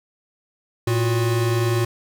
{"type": "tone pair together", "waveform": "square", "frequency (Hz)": [113.9, 361.6], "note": ["A#2", "F#4"], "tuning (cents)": [-40, -40], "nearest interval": "octave + minor sixth", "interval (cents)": 2000, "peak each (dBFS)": [-20, -24], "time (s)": [0.87, 1.85], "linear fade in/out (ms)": 5, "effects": []}